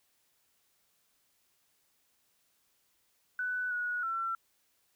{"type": "tone with pitch steps", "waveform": "sine", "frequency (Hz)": [1493, 1459, 1349], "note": ["F#6", "F#6", "E6"], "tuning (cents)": [15, -25, 40], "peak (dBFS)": -31, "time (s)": [3.39, 4.35], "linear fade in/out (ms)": 2, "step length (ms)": 320, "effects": ["white hiss -73 dBFS RMS until 4.95 s"]}